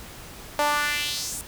sawtooth tone with high-pass filter sweep, 293.7 Hz, D4, in tune, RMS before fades -26 dBFS, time 0.59-1.41 s, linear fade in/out 0 ms, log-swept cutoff 680 to 9400 Hz, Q 2.3, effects pink hiss -42 dBFS RMS until 1.47 s

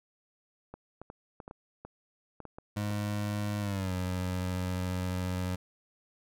clicks, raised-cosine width 1 ms, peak -29 dBFS, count 11, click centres 0.74 / 1.016 / 1.101 / 1.402 / 1.479 / 1.511 / 1.85 / 2.403 / 2.453 / 2.585 / 2.907 s
25% pulse tone with pitch glide, 103.83 to 91.44 Hz, G#2 to F#2, 0 to -20 cents, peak -27 dBFS, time 2.76-5.56 s, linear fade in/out 10 ms, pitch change -220 cents, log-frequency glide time 3.6-3.93 s
effects none

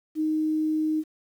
sine tone, 311.1 Hz, D#4, in tune, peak -22 dBFS, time 0.15-1.04 s, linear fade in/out 50 ms, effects 9-bit

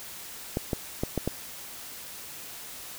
clicks, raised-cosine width 2 ms, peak -13 dBFS, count 5, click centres 0.571 / 0.732 / 1.035 / 1.177 / 1.276 s, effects white hiss -42 dBFS RMS until 2.98 s

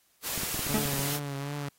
white noise, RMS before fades -33 dBFS, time 0.22-1.2 s, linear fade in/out 50 ms
clicks, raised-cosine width 3 ms, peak -25 dBFS, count 11, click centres 0.377 / 0.434 / 0.545 / 0.593 / 0.667 / 0.707 / 0.742 / 0.78 / 0.856 / 0.935 / 0.993 s
sawtooth tone with vibrato, 142.1 Hz, C#3, 43 cents sharp, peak -29 dBFS, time 0.69-1.69 s, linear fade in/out 5 ms, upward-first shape triangle, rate 2.6 Hz, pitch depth 53 cents each way
40% pulse tone with exponential decay, 215.3 Hz, A3, 37 cents flat, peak -22 dBFS, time 0.74-0.93 s, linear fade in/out 5 ms, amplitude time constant 41 ms
effects white hiss -67 dBFS RMS until 1.78 s + AAC 48 kbps

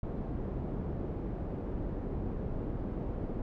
pink low-pass noise, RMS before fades -36 dBFS, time 0.03-3.42 s, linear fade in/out 2 ms, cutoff 470 Hz, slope 12 dB/octave, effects none

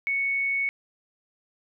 sine tone, 2217 Hz, C#7, in tune, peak -23 dBFS, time 0.07-0.69 s, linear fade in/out 0 ms, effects none

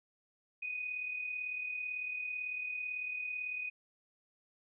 sine tone with amplitude modulation, 2490 Hz, D#7, 1 cent sharp, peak -34 dBFS, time 0.62-3.7 s, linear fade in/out 10 ms, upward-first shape sine, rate 38 Hz, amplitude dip 50%, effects none

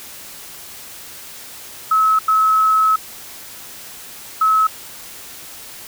sine tone bursts at uneven times, 1291 Hz, E6, 37 cents flat, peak -11 dBFS, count 3, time 1.91-2.19 / 2.28-2.96 / 4.41-4.67 s, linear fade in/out 5 ms, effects white hiss -36 dBFS RMS until 5.87 s

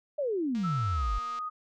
sine exponential sweep, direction down, 617 to 43.35 Hz, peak -27 dBFS, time 0.18-1.19 s, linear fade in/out 10 ms
click train, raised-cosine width 0.2 ms, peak -32 dBFS, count 198, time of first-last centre 0.55-1.388 s, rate 235 Hz
sine tone with pitch glide, 1318.5 to 1244.5 Hz, E6 to D#6, 0 to 0 cents, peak -32 dBFS, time 0.63-1.5 s, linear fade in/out 20 ms, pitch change -100 cents, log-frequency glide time 0.93-1.04 s
effects none

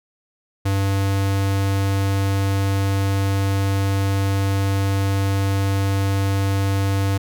square tone, 98 Hz, G2, in tune, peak -18 dBFS, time 0.65-7.18 s, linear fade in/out 10 ms, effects none

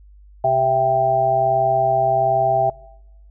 harmonic tone with a mistuned harmonic, 130.81 Hz, C3, in tune, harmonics 1 / 3 / 5 / 6, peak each -27 / -28 / -16 / -18 dBFS, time 0.44-2.7 s, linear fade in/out 5 ms, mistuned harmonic 5, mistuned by +25 cents, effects noise-tail reverb RT60 1.0 s tail -24 dB re dry + added 50 Hz sine -43 dBFS peak until 3.3 s

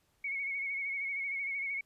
sine tone with vibrato, 2211 Hz, C#7, 5 cents flat, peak -33 dBFS, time 0.24-1.81 s, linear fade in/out 5 ms, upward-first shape sine, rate 13 Hz, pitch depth 44 cents each way, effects pink hiss -73 dBFS RMS until 1.85 s + resampled to 32000 Hz

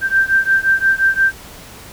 sine beating tone pair, 1568 / 1573.7 Hz, G6 / G6, 0 / +6 cents, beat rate 5.7 Hz, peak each -14 / -15 dBFS, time 0.01-1.33 s, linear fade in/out 50 ms, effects pink hiss -37 dBFS RMS until 1.92 s

